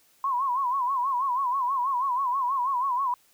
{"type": "tone with vibrato", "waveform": "sine", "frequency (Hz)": 1037, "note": "C6", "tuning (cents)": -16, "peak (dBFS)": -23, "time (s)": [0.24, 3.14], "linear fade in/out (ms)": 2, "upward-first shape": "sine", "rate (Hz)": 6.2, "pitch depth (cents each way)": 130, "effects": ["white hiss -62 dBFS RMS until 3.33 s"]}